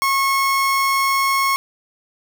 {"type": "tone", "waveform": "30% pulse", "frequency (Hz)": 1091, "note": "C#6", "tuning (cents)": -28, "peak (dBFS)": -13, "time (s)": [0.02, 1.56], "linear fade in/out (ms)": 0, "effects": []}